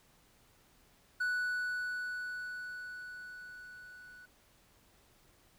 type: tone with level ramp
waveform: triangle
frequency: 1480 Hz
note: F#6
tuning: in tune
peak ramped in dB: -28 to -50 dBFS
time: 1.2-4.26 s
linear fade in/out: 10 ms
effects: pink hiss -66 dBFS RMS until 5.58 s